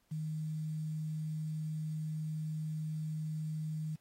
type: tone with quantisation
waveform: sine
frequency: 155.56 Hz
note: D#3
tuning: in tune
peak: -35 dBFS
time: 0.11-3.96 s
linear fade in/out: 10 ms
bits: 10
effects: pink hiss -74 dBFS RMS until 4 s + AAC 48 kbps